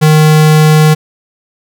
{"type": "tone", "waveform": "square", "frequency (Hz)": 154.5, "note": "D#3", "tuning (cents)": -12, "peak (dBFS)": -4, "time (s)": [0.01, 0.95], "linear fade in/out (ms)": 20, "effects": []}